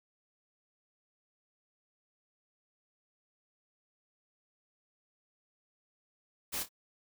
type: noise with echo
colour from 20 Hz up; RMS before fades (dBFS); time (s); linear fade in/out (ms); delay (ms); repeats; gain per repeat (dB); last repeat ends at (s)
white; -36; 6.52-6.64; 20; 26; 2; -11; 6.692
effects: none